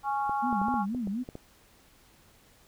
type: harmonic tone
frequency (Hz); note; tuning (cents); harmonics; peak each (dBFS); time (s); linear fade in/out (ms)
276.6; C#4; -4; 3 / 4 / 5; -28 / -33 / -38; 0.03-0.86; 50
type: clicks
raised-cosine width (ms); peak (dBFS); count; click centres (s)
2; -26; 9; 0.295 / 0.528 / 0.616 / 0.684 / 0.741 / 0.948 / 1.073 / 1.289 / 1.354
type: tone with vibrato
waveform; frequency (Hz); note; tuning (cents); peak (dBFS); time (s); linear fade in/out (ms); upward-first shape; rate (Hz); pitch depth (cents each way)
sine; 221.2; A3; +9; -29; 0.42-1.24; 20; sine; 4.1; 230
effects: pink hiss -60 dBFS RMS until 2.67 s